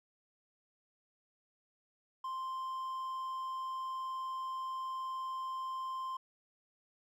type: tone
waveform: triangle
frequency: 1046.5 Hz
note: C6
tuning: in tune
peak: -35 dBFS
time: 2.24-6.17 s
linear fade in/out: 5 ms
effects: none